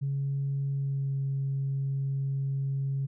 sine tone with pitch glide, 138.59 to 136.84 Hz, C#3 to C#3, 0 to -22 cents, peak -26 dBFS, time 0.01-3.07 s, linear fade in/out 20 ms, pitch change -22 cents, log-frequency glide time 0.71-1.17 s, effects tanh soft clip ceiling -23 dBFS

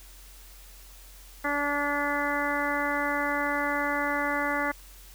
harmonic tone, 288.5 Hz, D4, 31 cents flat, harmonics 1 / 2 / 3 / 4 / 5 / 6 / 7, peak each -33 / -33 / -33 / -33 / -33 / -33 / -33 dBFS, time 1.44-4.72 s, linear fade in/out 10 ms, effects added 45 Hz sine -48 dBFS peak until 5.14 s + white hiss -52 dBFS RMS until 5.14 s

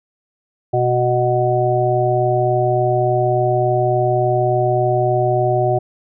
harmonic tone, 123.47 Hz, B2, in tune, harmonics 1 / 3 / 5 / 6, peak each -19 / -19 / -19 / -19 dBFS, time 0.73-5.79 s, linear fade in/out 10 ms, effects none

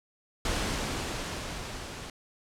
pink noise with level ramp, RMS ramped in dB -29 to -41 dBFS, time 0.45-2.1 s, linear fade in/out 2 ms, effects low-pass 8000 Hz 12 dB/octave

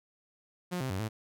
sawtooth tone with pitch steps, 179 / 130.9 / 94.8 / 109.3 Hz, F3 / C3 / F#2 / A2, +43 / +1 / +43 / -11 cents, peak -28 dBFS, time 0.71-1.09 s, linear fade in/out 20 ms, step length 95 ms, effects none

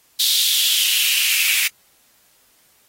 white noise with high-pass filter sweep, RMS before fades -18 dBFS, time 0.19-1.68 s, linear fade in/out 10 ms, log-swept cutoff 3800 to 2300 Hz, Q 5.1, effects white hiss -57 dBFS RMS until 2.88 s + AAC 48 kbps

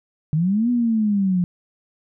sine linear two-way sweep, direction up then down, 147 to 246.6 to 174.2 Hz, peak -16 dBFS, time 0.33-1.44 s, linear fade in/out 0 ms, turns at 0.7 s, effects none

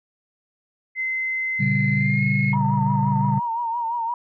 sine tone with pitch glide, 2060 to 2164 Hz, C7 to C#7, -28 to -42 cents, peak -22 dBFS, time 0.95-2.56 s, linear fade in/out 50 ms, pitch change +86 cents, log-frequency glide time 1.95-2.24 s
sine chord, G diminished, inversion first, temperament just, 117.6 / 141.12 / 196 Hz, Bb2 / Db3 / G3, +16 / +31 / 0 cents, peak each -24 / -21 / -22 dBFS, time 1.59-3.4 s, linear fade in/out 20 ms
sine tone with vibrato, 932.3 Hz, A#5, in tune, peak -22 dBFS, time 2.53-4.14 s, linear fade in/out 2 ms, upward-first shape triangle, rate 5.8 Hz, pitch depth 74 cents each way
effects tanh soft clip ceiling -9 dBFS

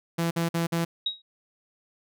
sawtooth tone bursts, 167.7 Hz, E3, 30 cents sharp, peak -20 dBFS, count 4, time 0.18-0.85 s, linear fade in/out 10 ms, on 130 ms, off 50 ms
sine tone with exponential decay, 3803 Hz, A#7, 34 cents sharp, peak -21 dBFS, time 1.06-1.22 s, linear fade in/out 5 ms, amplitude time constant 34 ms
effects none

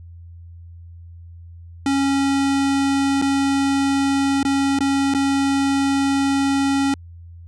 square tone with dropouts, 275.4 Hz, C#4, 11 cents flat, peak -17 dBFS, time 1.86-6.94 s, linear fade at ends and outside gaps 2 ms, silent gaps 3.216-3.222 / 4.43-4.45 / 4.789-4.806 / 5.139-5.147 s, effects added 85 Hz sine -37 dBFS peak until 7.47 s + resampled to 22050 Hz

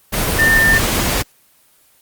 sine tone in noise, 1799 Hz, A6, 38 cents sharp, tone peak -10 dBFS, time 0.38-0.79 s, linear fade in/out 20 ms, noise pink, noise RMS -17 dBFS, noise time 0.12-1.23 s, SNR +4 dB, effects white hiss -53 dBFS RMS until 2.01 s + Opus 24 kbps

